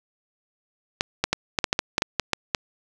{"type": "clicks", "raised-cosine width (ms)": 0.2, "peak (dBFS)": -3, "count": 12, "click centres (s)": [1.009, 1.24, 1.33, 1.588, 1.642, 1.729, 1.791, 1.981, 2.021, 2.197, 2.333, 2.548], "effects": []}